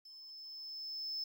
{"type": "tone with level ramp", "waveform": "triangle", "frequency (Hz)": 5250, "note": "E8", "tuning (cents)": -8, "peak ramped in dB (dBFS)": [-51, -35], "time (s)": [0.05, 1.24], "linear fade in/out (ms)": 5, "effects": ["12-bit"]}